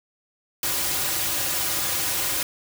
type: noise with comb filter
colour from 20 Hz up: white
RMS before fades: -25 dBFS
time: 0.63-2.43 s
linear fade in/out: 2 ms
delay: 4.5 ms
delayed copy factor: -0.8
effects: none